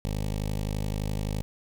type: tone with notch filter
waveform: 15% pulse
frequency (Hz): 51.7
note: G#1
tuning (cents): -7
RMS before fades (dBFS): -30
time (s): 0.05-1.42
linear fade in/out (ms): 0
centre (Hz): 1400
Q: 0.9
effects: none